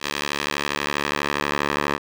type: tone with band-pass filter sweep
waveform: 10% pulse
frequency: 72.3 Hz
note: D2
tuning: 27 cents flat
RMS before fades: -25 dBFS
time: 0-1.99 s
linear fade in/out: 50 ms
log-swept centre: 3400 to 1400 Hz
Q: 0.75
effects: none